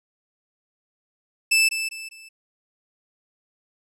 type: tone with echo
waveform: sawtooth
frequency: 2637 Hz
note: E7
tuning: in tune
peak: -12 dBFS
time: 1.51-1.69 s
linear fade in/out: 10 ms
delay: 200 ms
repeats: 3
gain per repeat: -9 dB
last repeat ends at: 2.29 s
effects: low-pass 12000 Hz 12 dB/octave